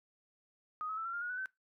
sine tone with pitch steps, 1247 / 1284.3 / 1322.7 / 1362.2 / 1402.9 / 1444.9 / 1488.1 / 1532.6 Hz, D#6 / E6 / E6 / F6 / F6 / F#6 / F#6 / G6, +3 / -46 / +5 / -44 / +7 / -42 / +9 / -40 cents, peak -36 dBFS, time 0.81-1.458 s, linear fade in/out 0 ms, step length 81 ms, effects noise-tail reverb RT60 0.2 s tail -21 dB re dry

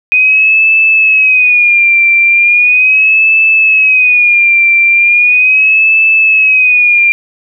sine tone with vibrato, 2489 Hz, D#7, in tune, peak -4 dBFS, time 0.12-7.12 s, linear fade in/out 0 ms, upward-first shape sine, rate 0.38 Hz, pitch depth 93 cents each way, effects none

